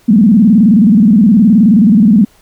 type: tone with vibrato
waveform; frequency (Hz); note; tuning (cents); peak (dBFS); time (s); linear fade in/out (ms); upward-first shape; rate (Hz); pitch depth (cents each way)
sine; 211.8; G#3; +34; -3; 0.08-2.25; 10; square; 19; 170
effects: pink hiss -48 dBFS RMS until 2.41 s